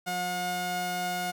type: tone pair together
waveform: sawtooth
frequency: 179.1 / 719.9 Hz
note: F3 / F#5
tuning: +44 / -48 cents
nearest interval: 2 octaves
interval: 2408 cents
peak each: -33 / -26 dBFS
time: 0.06-1.32 s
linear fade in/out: 20 ms
effects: none